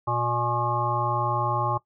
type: harmonic tone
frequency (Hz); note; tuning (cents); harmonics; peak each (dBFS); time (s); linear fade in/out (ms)
120; B2; -49; 1 / 3 / 5 / 7 / 9 / 10; -29 / -34 / -33 / -28 / -27 / -35; 0.07-1.78; 10
effects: noise-tail reverb RT60 0.1 s tail -18 dB re dry